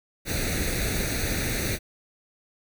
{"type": "noise with comb filter", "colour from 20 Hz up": "pink", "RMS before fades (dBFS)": -27, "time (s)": [0.25, 1.79], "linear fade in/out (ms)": 50, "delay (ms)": 0.48, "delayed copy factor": 0.8, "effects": []}